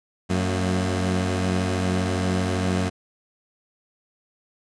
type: tone cluster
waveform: 20% pulse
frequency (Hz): 92.7 / 182.9 / 227.6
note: F#2 / F#3 / A#3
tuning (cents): +4 / -20 / -41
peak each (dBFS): -18 / -25 / -24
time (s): 0.29-2.9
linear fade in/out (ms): 20
effects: resampled to 22050 Hz